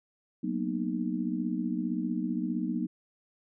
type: chord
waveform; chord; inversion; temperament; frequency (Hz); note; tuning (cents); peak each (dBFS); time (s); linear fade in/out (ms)
sine; B major seventh; second; just; 185.21 / 231.5 / 246.9 / 308.7; F#3 / A#3 / B3 / D#4; +2 / -12 / 0 / -14; -34; 0.43-2.87; 10
effects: none